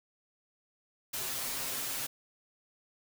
white noise with comb filter, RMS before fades -36 dBFS, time 1.13-2.07 s, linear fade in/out 10 ms, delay 7.5 ms, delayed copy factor +0.85, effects none

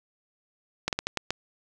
slowing click train, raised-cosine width 0.2 ms, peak -9 dBFS, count 6, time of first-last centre 0.88-1.306 s, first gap 48 ms, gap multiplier 1.29, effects none

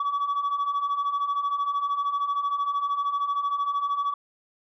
sine beating tone pair, 1130 / 1143 Hz, C#6 / D6, +33 / -47 cents, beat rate 13 Hz, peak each -28 / -23 dBFS, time 0-4.14 s, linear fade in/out 5 ms, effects tanh soft clip ceiling -21 dBFS

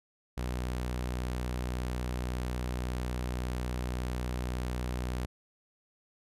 sawtooth tone, 61.8 Hz, B1, 2 cents sharp, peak -28 dBFS, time 0.37-5.26 s, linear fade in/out 10 ms, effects resampled to 32000 Hz

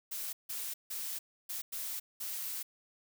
blue noise bursts at uneven times, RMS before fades -39 dBFS, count 6, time 0.11-0.33 / 0.49-0.74 / 0.9-1.19 / 1.49-1.62 / 1.72-2 / 2.2-2.63 s, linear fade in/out 10 ms, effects none

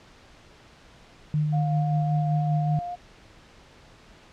sine tone with tremolo, 151.4 Hz, D#3, 47 cents flat, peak -20 dBFS, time 1.34-2.79 s, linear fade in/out 0 ms, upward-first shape sine, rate 5.2 Hz, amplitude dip 30%
sine tone with vibrato, 708 Hz, F5, 23 cents sharp, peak -30 dBFS, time 1.52-2.96 s, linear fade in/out 20 ms, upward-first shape triangle, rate 3.6 Hz, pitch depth 16 cents each way
effects pink hiss -52 dBFS RMS until 4.32 s + low-pass 5000 Hz 12 dB/octave

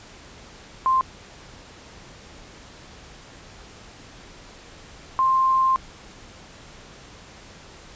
sine tone pair in turn, 1047 / 1052 Hz, C6 / C6, +1 / +9 cents, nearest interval unison, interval 8 cents, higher second, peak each -16 dBFS, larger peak neither, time 0.86-1.01 / 5.19-5.76 s, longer second, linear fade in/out 0 ms, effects pink hiss -45 dBFS RMS until 7.95 s + resampled to 16000 Hz

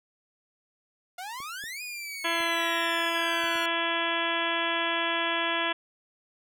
sawtooth exponential two-way sweep, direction up then down, 698.5 to 2489 to 1423 Hz, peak -32 dBFS, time 1.18-3.66 s, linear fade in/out 5 ms, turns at 1.82 s
clicks, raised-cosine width 2 ms, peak -36 dBFS, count 5, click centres 1.403 / 1.639 / 2.405 / 3.441 / 3.556 s
harmonic tone, 335.3 Hz, E4, 30 cents sharp, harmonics 1 / 2 / 3 / 4 / 5 / 6 / 7 / 8 / 9 / 10, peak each -36 / -34 / -32 / -37 / -32 / -37 / -36 / -36 / -37 / -34 dBFS, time 2.24-5.73 s, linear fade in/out 10 ms
effects none

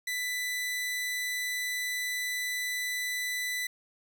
sawtooth tone, 1990 Hz, B6, 13 cents sharp, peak -27 dBFS, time 0.07-3.67 s, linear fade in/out 5 ms, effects none

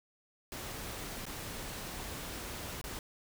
pink noise with dropouts, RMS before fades -42 dBFS, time 0.52-2.99 s, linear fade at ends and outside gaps 1 ms, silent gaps 1.255-1.265 / 2.814-2.84 s, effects none

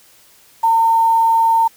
sine tone with quantisation, 909 Hz, A#5, 44 cents flat, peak -10 dBFS, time 0.63-1.68 s, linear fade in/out 10 ms, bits 6, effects white hiss -49 dBFS RMS until 1.76 s

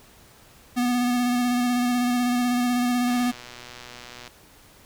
square tone with vibrato, 245.1 Hz, B3, 13 cents flat, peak -21 dBFS, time 0.76-3.32 s, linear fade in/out 20 ms, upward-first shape square, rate 16 Hz, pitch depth 16 cents each way
click train, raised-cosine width 0.2 ms, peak -23 dBFS, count 147, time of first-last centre 3.08-4.277 s, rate 122 Hz
effects pink hiss -52 dBFS RMS until 4.85 s

